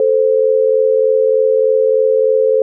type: tone pair together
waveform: sine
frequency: 440 / 523.3 Hz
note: A4 / C5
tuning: 0 / 0 cents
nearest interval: minor third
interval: 300 cents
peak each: -12 dBFS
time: 0-2.62 s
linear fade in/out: 2 ms
effects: none